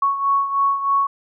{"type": "beating tone pair", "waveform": "sine", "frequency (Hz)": [1108.7, 1111.9], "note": ["C#6", "C#6"], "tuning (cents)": [0, 5], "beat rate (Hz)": 3.2, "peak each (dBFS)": [-17, -23], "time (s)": [0.02, 1.07], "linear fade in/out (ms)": 5, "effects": []}